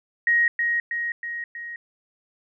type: tone with echo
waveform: sine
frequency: 1882 Hz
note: A#6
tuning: 16 cents sharp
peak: -16 dBFS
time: 0.27-0.48 s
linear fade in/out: 2 ms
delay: 320 ms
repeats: 4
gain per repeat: -4 dB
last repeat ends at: 1.76 s
effects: none